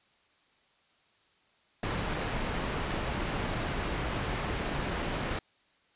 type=low-pass noise; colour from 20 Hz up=pink; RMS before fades=-33 dBFS; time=1.83-5.39 s; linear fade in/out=2 ms; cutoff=2900 Hz; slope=12 dB/octave; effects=white hiss -67 dBFS RMS until 5.95 s + resampled to 8000 Hz